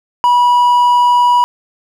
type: tone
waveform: triangle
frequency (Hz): 974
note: B5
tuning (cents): -24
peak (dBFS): -5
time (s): 0.24-1.44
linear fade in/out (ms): 0
effects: none